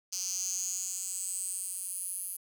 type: tone with high-pass filter sweep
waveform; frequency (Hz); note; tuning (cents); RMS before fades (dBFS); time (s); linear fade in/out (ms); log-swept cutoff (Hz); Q
10% pulse; 185.2; F#3; +2; -36; 0.12-2.37; 10; 5700 to 11000; 7.6
effects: none